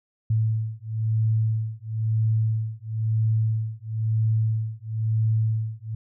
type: beating tone pair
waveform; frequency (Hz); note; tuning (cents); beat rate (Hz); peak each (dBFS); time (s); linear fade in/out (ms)
sine; 110 / 111; A2 / A2; 0 / +16; 1; -24; 0.3-5.95; 5
effects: none